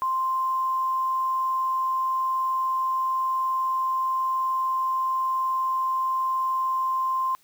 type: tone with quantisation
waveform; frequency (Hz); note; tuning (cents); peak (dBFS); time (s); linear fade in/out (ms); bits
sine; 1046.5; C6; 0; -22; 0.02-7.35; 0; 8
effects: white hiss -61 dBFS RMS until 7.43 s